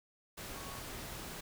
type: tone in noise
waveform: sine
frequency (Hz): 1108.7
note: C#6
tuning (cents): 0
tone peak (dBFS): -51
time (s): 0.56-0.8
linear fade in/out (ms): 10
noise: pink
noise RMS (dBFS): -45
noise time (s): 0.37-1.41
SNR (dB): -9
effects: none